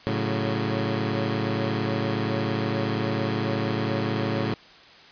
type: chord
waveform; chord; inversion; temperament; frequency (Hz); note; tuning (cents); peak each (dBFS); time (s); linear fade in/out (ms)
15% pulse; F# minor; first; equal with one note detuned; 110 / 138.59 / 185.64; A2 / C#3 / F#3; 0 / 0 / +6; -20 / -23 / -25; 0.07-4.54; 0
effects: white hiss -49 dBFS RMS until 5.11 s + resampled to 11025 Hz